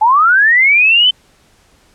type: linear sweep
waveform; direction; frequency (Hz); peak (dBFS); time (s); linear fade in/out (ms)
sine; up; 830.6 to 3086; -6; 0.01-1.11; 10
effects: pink hiss -51 dBFS RMS until 1.94 s + low-pass 10000 Hz 12 dB/octave

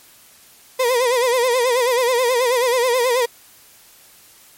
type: tone with vibrato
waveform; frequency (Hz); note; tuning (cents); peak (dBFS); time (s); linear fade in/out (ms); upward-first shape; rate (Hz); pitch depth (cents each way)
35% pulse; 493.9; B4; 0; -13; 0.79-3.26; 10; sine; 9.3; 100
effects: white hiss -48 dBFS RMS until 4.57 s + MP3 64 kbps

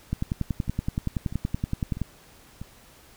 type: two click trains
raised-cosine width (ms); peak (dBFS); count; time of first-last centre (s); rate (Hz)
5; -13 / -23; 21 / 4; 0.13-2.017 / 0.68-2.615; 10.6 / 1.55
effects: pink hiss -53 dBFS RMS until 3.16 s

